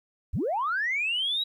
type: linear sweep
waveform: sine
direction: up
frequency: 34.78 to 3900 Hz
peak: -24 dBFS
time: 0.33-1.44 s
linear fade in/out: 10 ms
effects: tanh soft clip ceiling -20 dBFS + 11-bit